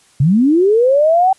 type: linear sweep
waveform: sine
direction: up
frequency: 124.5 to 778 Hz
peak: -8 dBFS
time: 0.2-1.33 s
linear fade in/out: 5 ms
effects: white hiss -51 dBFS RMS until 1.38 s + resampled to 24000 Hz